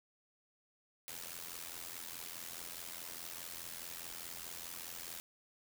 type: noise with amplitude modulation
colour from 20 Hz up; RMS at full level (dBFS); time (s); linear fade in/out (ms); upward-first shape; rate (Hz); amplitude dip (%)
white; -43; 1.08-5.2; 0; sine; 84.8; 80
effects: none